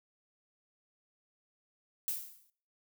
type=noise with exponential decay; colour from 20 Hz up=violet; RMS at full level=-32 dBFS; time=2.08-2.5 s; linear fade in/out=0 ms; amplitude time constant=90 ms; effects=noise-tail reverb RT60 0.5 s tail -19 dB re dry